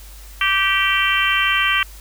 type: harmonic tone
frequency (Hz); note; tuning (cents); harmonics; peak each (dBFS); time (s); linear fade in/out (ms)
389.4; G4; -12; 3 / 4 / 5 / 6 / 7 / 8; -22 / -22 / -22 / -22 / -22 / -22; 0.41-1.83; 2
effects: added 50 Hz sine -37 dBFS peak until 2 s + white hiss -44 dBFS RMS until 2 s